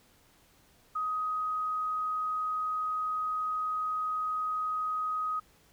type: tone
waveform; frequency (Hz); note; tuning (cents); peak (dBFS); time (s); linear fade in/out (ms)
sine; 1256; D#6; +16; -29; 0.95-5.4; 10
effects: pink hiss -63 dBFS RMS until 5.72 s